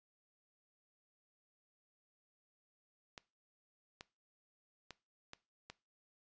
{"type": "clicks", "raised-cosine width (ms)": 0.2, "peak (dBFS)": -30, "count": 5, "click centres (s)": [3.178, 4.009, 4.907, 5.334, 5.7], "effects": ["noise-tail reverb RT60 0.3 s tail -20 dB re dry", "resampled to 16000 Hz"]}